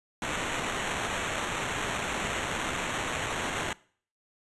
blue noise with sample-and-hold, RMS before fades -32 dBFS, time 0.22-3.73 s, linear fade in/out 2 ms, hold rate 4900 Hz, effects noise-tail reverb RT60 0.5 s tail -22 dB re dry + resampled to 24000 Hz

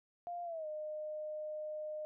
sine tone with pitch glide, 698.5 to 611.6 Hz, F5 to D#5, 0 to -30 cents, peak -39 dBFS, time 0.27-2.05 s, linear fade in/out 0 ms, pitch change -230 cents, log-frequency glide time 0.44-0.67 s, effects none

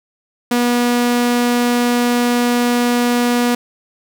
sawtooth tone, 242 Hz, B3, 35 cents flat, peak -9 dBFS, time 0.51-3.55 s, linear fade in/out 5 ms, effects none

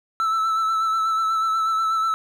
triangle tone with vibrato, 1318.5 Hz, E6, in tune, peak -17 dBFS, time 0.2-2.14 s, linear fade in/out 0 ms, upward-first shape sine, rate 8.2 Hz, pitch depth 25 cents each way, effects none

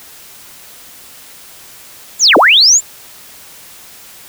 sine linear two-way sweep, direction down then up, 7440 to 244.7 to 7440 Hz, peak -4 dBFS, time 2.19-2.81 s, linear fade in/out 50 ms, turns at 2.37 s, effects white hiss -37 dBFS RMS until 4.28 s

